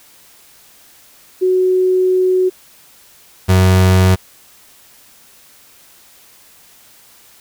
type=tone pair in turn; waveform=sine / 35% pulse; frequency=370 / 93.22 Hz; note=F#4 / F#2; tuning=0 / +13 cents; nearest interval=2 octaves; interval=2387 cents; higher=first; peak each=-10 / -6 dBFS; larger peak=second; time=1.41-2.5 / 3.48-4.16 s; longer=first; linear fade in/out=20 ms; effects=white hiss -46 dBFS RMS until 7.4 s